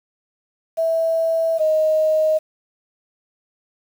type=tone pair in turn; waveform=sine; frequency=654 / 624.8 Hz; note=E5 / D#5; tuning=-14 / +7 cents; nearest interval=minor second; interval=79 cents; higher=first; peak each=-16 / -14 dBFS; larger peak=second; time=0.77-1.59 / 1.59-2.39 s; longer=first; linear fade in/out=20 ms; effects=7-bit